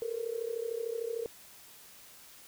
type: tone with amplitude modulation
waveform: sine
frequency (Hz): 460.5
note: A#4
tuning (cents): -21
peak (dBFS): -29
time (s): 0.02-1.26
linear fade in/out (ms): 0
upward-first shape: sine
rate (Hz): 33.3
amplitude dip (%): 85
effects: white hiss -54 dBFS RMS until 2.47 s